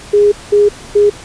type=tone bursts at uneven times; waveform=sine; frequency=411.9 Hz; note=G#4; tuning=14 cents flat; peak=-5 dBFS; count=3; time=0.13-0.32 / 0.52-0.69 / 0.95-1.1 s; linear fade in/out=10 ms; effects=pink hiss -33 dBFS RMS until 1.24 s + resampled to 22050 Hz